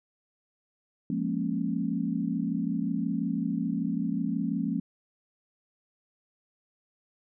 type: chord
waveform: sine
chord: Bb minor seventh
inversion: second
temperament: equal with one note detuned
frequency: 174.61 / 207.7 / 233.1 / 273.8 Hz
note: F3 / Ab3 / Bb3 / Db4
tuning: 0 / 0 / 0 / -21 cents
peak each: -32 dBFS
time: 1.1-4.8 s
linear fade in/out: 2 ms
effects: none